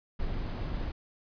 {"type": "noise", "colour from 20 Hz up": "brown", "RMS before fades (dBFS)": -33, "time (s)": [0.19, 0.92], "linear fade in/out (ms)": 10, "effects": ["resampled to 11025 Hz"]}